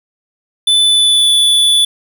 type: tone with pitch glide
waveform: square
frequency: 3504 to 3462 Hz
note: A7 to A7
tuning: -8 to -29 cents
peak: -8 dBFS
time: 0.67-1.85 s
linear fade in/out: 5 ms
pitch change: -21 cents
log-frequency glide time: 0.81-1.32 s
effects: none